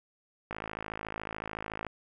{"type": "click train", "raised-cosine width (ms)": 0.5, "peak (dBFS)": -21, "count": 74, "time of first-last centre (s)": [0.51, 1.867], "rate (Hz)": 53.8, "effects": []}